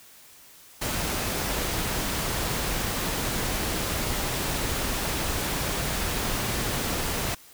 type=noise; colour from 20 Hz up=pink; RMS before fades=-28 dBFS; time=0.81-7.35 s; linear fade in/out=10 ms; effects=white hiss -51 dBFS RMS until 7.53 s